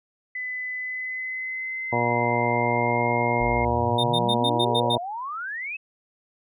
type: tone with pitch glide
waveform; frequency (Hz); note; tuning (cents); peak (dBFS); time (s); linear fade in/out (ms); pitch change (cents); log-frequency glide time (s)
sine; 2007 to 2125; B6 to C7; +27 to +26; -28; 0.35-3.65; 5; +99; 0.78-3.08
type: harmonic tone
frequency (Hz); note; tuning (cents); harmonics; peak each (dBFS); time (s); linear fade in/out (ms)
119.4; A#2; +42; 1 / 2 / 3 / 4 / 5 / 6 / 7 / 8; -29 / -30 / -31 / -29 / -29 / -29 / -32 / -26; 1.92-4.98; 10
type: exponential sweep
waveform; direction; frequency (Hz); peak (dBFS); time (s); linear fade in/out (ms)
sine; up; 42.5 to 2644; -29; 3.4-5.77; 10
type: tone bursts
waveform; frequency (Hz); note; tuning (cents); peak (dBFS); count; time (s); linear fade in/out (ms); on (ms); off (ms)
triangle; 3647; A#7; -39; -21; 7; 3.98-4.956; 10; 58; 95
effects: none